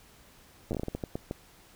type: slowing click train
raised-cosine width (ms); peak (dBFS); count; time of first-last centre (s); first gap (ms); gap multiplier
2; -19; 12; 0.71-1.311; 9; 1.33
effects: pink hiss -57 dBFS RMS until 1.75 s